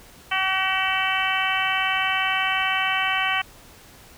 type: harmonic tone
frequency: 380.3 Hz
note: F#4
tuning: 48 cents sharp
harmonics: 2 / 3 / 4 / 5 / 6 / 7 / 8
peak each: -28 / -28 / -28 / -28 / -28 / -28 / -28 dBFS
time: 0.31-3.42 s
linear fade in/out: 10 ms
effects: pink hiss -48 dBFS RMS until 4.17 s